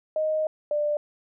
sine tone pair in turn, 622.3 / 592.9 Hz, D#5 / D5, 0 / +16 cents, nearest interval minor second, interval 84 cents, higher first, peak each -22 dBFS, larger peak neither, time 0.16-0.47 / 0.71-0.97 s, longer first, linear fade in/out 2 ms, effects none

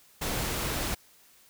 pink noise, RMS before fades -31 dBFS, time 0.21-0.95 s, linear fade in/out 10 ms, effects white hiss -59 dBFS RMS until 1.49 s

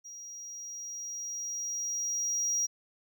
triangle tone with level ramp, 5720 Hz, F8, 41 cents sharp, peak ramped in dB -42 to -25 dBFS, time 0.04-2.67 s, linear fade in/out 20 ms, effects none

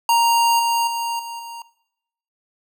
square tone with level steps, 932.3 Hz, A#5, in tune, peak -14 / -17 / -22 / -29 / -32 dBFS, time 0.09-1.62 s, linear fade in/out 2 ms, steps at 0.59 / 0.87 / 1.19 / 1.39 s, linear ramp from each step 5 ms, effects noise-tail reverb RT60 0.8 s tail -19 dB re dry

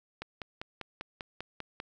click train, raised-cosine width 0.3 ms, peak -22 dBFS, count 9, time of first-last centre 0.22-1.801 s, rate 5.06 Hz, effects none

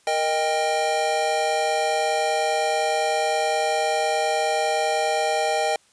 square chord, Eb major, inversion second, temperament equal with one note detuned, 466.2 / 622.3 / 793.6 Hz, Bb4 / Eb5 / G5, 0 / 0 / +21 cents, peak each -29 / -25 / -24 dBFS, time 0.07-5.76 s, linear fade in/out 2 ms, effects white hiss -59 dBFS RMS until 5.92 s + resampled to 22050 Hz

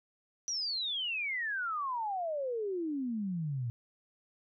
sine exponential sweep, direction down, 5920 to 114.2 Hz, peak -32 dBFS, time 0.48-3.7 s, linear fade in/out 0 ms, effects none

